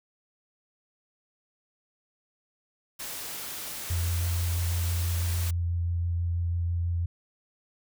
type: noise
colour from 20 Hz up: white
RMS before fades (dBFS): -37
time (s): 2.99-5.51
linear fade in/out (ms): 10
type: tone with vibrato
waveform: sine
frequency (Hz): 85.9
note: F2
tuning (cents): -28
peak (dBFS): -25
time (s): 3.9-7.06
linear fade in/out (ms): 5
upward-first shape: triangle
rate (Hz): 6.1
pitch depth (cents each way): 15
effects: none